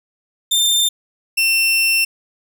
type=tone pair in turn; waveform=sawtooth; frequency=3593 / 2700 Hz; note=A7 / E7; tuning=+36 / +41 cents; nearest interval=perfect fourth; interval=495 cents; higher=first; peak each=-10 dBFS; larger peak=neither; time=0.51-0.89 / 1.37-2.05 s; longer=second; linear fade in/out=10 ms; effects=none